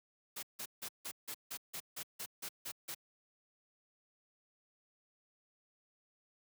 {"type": "noise bursts", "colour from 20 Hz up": "white", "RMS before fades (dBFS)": -43, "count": 12, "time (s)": [0.36, 2.948], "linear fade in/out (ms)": 10, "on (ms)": 69, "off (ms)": 160, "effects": ["high-pass 100 Hz 12 dB/octave"]}